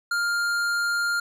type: tone with tanh clipping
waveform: sine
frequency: 1403 Hz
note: F6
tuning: 8 cents sharp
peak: -24 dBFS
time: 0.11-1.2 s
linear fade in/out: 5 ms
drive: 15 dB
effects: none